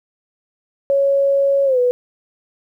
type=tone with pitch glide; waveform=sine; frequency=554.4 to 493.9 Hz; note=C#5 to B4; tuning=0 to 0 cents; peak=-12 dBFS; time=0.9-1.91 s; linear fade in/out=0 ms; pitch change=-200 cents; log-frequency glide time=1.65-1.79 s; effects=9-bit